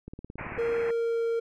click train, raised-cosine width 3 ms, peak -27 dBFS, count 10, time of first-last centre 0.08-0.577 s, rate 18.1 Hz
white low-pass noise, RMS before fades -39 dBFS, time 0.38-0.91 s, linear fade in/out 5 ms, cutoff 2500 Hz, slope 96 dB/octave
triangle tone with pitch glide, 466.2 to 461.1 Hz, A#4 to A#4, 0 to -19 cents, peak -23 dBFS, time 0.58-1.4 s, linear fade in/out 10 ms, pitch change -19 cents, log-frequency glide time 0.71-1.23 s
effects none

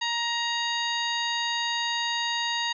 harmonic tone, 940 Hz, A#5, 14 cents sharp, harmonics 1 / 2 / 3 / 4 / 5 / 7, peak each -31 / -31 / -33 / -31 / -36 / -39 dBFS, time 0.01-2.73 s, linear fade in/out 10 ms, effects none

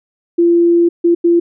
sine tone bursts at uneven times, 342.2 Hz, F4, 35 cents flat, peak -7 dBFS, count 3, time 0.38-0.89 / 1.04-1.15 / 1.24-1.4 s, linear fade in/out 10 ms, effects none

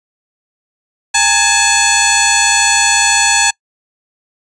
sine tone with frequency modulation, 2637 Hz, E7, in tune, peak -8 dBFS, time 1.14-3.51 s, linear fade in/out 10 ms, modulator 862 Hz, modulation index 6.5, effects noise-tail reverb RT60 0.1 s tail -26 dB re dry + resampled to 22050 Hz

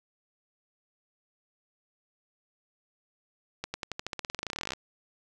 accelerating click train, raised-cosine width 0.2 ms, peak -16 dBFS, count 26, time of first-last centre 3.64-4.735 s, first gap 100 ms, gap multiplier 0.92, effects none

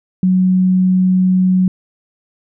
sine tone, 185 Hz, F#3, in tune, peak -9 dBFS, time 0.23-1.68 s, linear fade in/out 2 ms, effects none

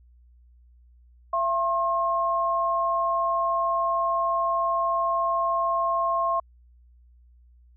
sine tone pair together, 675 / 1071.5 Hz, E5 / C6, +41 / +41 cents, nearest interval minor sixth, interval 800 cents, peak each -26 / -23 dBFS, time 1.33-6.4 s, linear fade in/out 5 ms, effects added 60 Hz sine -52 dBFS peak until 7.76 s

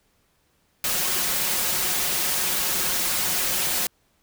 white noise with comb filter, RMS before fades -24 dBFS, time 0.84-3.87 s, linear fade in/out 2 ms, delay 5.5 ms, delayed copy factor +0.55, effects pink hiss -66 dBFS RMS until 4.22 s

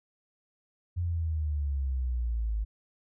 sine exponential sweep, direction down, 89.1 to 51.91 Hz, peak -27 dBFS, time 0.96-2.65 s, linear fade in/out 20 ms, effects none

